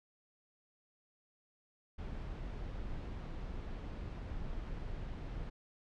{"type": "noise", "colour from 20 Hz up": "brown", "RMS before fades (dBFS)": -42, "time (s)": [1.98, 5.5], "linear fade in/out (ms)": 10, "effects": ["low-pass 4000 Hz 12 dB/octave"]}